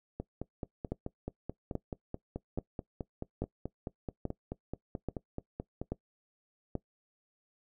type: two click trains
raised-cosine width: 2 ms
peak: -20 / -23 dBFS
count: 8 / 27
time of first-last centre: 0.92-6.753 / 0.2-5.816 s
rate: 1.2 / 4.63 Hz
effects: noise-tail reverb RT60 0.1 s tail -20 dB re dry